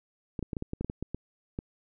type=clicks; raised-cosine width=3 ms; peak=-20 dBFS; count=12; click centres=0.392 / 0.427 / 0.532 / 0.568 / 0.624 / 0.734 / 0.81 / 0.846 / 0.899 / 1.026 / 1.146 / 1.589 s; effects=none